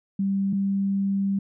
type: tone pair in turn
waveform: sine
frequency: 196 / 196.69 Hz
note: G3 / G3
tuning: 0 / +6 cents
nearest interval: unison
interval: 6 cents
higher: second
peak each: -21 dBFS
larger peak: neither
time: 0.19-0.53 / 0.53-1.39 s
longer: second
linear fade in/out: 5 ms
effects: none